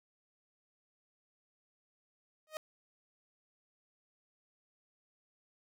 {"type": "tone with exponential growth", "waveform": "sawtooth", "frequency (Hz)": 622.3, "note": "D#5", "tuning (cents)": 0, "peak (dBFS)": -31, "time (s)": [2.47, 2.57], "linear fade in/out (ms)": 1, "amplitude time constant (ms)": 21, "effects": []}